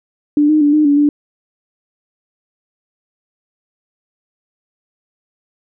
sine tone with pitch steps, 294.7 / 307 / 291.4 / 304.3 / 286.9 / 292.7 Hz, D4 / D#4 / D4 / D#4 / D4 / D4, +6 / -23 / -13 / -38 / -40 / -6 cents, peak -8 dBFS, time 0.37-1.09 s, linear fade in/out 2 ms, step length 120 ms, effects none

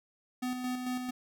square tone with tremolo, 251.3 Hz, B3, 30 cents sharp, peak -32 dBFS, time 0.42-1.11 s, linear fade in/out 10 ms, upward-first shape square, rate 4.5 Hz, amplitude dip 40%, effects none

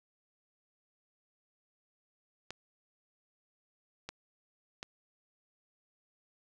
clicks, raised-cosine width 0.2 ms, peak -23 dBFS, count 3, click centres 2.506 / 4.09 / 4.829 s, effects none

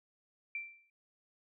sine tone with exponential decay, 2349 Hz, D7, in tune, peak -34 dBFS, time 0.55-0.9 s, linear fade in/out 2 ms, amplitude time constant 76 ms, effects none

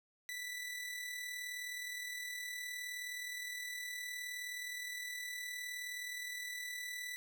sawtooth tone with amplitude modulation, 1975.5 Hz, B6, in tune, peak -36 dBFS, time 0.29-7.16 s, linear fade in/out 0 ms, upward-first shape sine, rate 39.3 Hz, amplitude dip 40%, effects none

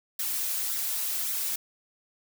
blue noise with flanger, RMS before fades -30 dBFS, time 0.19-1.56 s, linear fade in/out 5 ms, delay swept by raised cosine 0.51 to 4.81 ms, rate 1.8 Hz, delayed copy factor +0.5, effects none

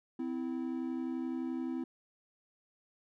triangle tone pair together, 257 / 328.6 Hz, C4 / E4, -31 / -5 cents, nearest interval major third, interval 426 cents, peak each -34 / -36 dBFS, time 0.19-1.84 s, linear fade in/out 5 ms, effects none

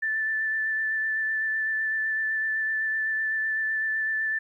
sine tone with vibrato, 1760 Hz, A6, in tune, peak -24 dBFS, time 0.02-4.39 s, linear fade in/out 10 ms, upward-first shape sine, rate 7.9 Hz, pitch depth 14 cents each way, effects 11-bit

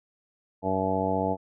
harmonic tone, 95.1 Hz, F#2, 48 cents sharp, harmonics 1 / 2 / 3 / 4 / 5 / 6 / 7 / 8 / 9, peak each -35 / -32 / -32 / -37 / -31 / -35 / -30 / -40 / -30 dBFS, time 0.62-1.37 s, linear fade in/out 50 ms, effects none

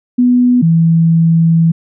sine tone pair in turn, 246.9 / 164.79 Hz, B3 / E3, 0 / 0 cents, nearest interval perfect fifth, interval 700 cents, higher first, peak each -6 dBFS, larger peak neither, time 0.18-0.62 / 0.62-1.72 s, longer second, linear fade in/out 10 ms, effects none

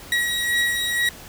30% pulse beating tone pair, 1910 / 1912.1 Hz, A#6 / A#6, +42 / +43 cents, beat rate 2.1 Hz, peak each -18 / -24 dBFS, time 0.12-1.09 s, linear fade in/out 2 ms, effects pink hiss -41 dBFS RMS until 1.28 s

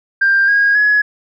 sine tone with pitch steps, 1589 / 1636.5 / 1685.4 Hz, G6 / G#6 / G#6, +23 / -26 / +25 cents, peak -8 dBFS, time 0.21-1.02 s, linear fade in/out 10 ms, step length 270 ms, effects tanh soft clip ceiling -5 dBFS

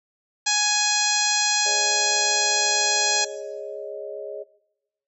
harmonic tone, 834 Hz, G#5, 7 cents sharp, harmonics 1 / 2 / 3 / 4 / 5 / 6 / 7 / 8 / 9, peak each -28 / -28 / -29 / -29 / -26 / -29 / -28 / -28 / -28 dBFS, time 0.46-3.25 s, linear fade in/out 10 ms
sine chord, Ab suspended fourth, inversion none, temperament equal with one note detuned, 413.6 / 554.4 / 622.3 Hz, Ab4 / Db5 / Eb5, -7 / 0 / 0 cents, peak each -35 dBFS, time 1.65-4.44 s, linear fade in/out 20 ms
effects noise-tail reverb RT60 0.9 s tail -19 dB re dry

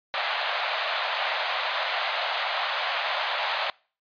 pink band-pass noise, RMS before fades -28 dBFS, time 0.14-3.7 s, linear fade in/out 0 ms, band 600 to 4200 Hz, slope 48 dB/octave, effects noise-tail reverb RT60 0.4 s tail -25 dB re dry + resampled to 11025 Hz

